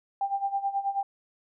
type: tone with tremolo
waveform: sine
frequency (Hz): 792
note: G5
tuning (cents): +18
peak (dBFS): -23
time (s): 0.21-1.03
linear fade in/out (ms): 2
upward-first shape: sine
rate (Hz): 9.3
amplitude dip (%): 80
effects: none